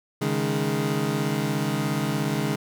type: chord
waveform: 25% pulse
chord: C# suspended second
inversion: none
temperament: equal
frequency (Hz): 138.59 / 155.56 / 207.7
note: C#3 / D#3 / G#3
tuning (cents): 0 / 0 / 0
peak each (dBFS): -24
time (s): 0.21-2.56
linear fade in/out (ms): 10
effects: none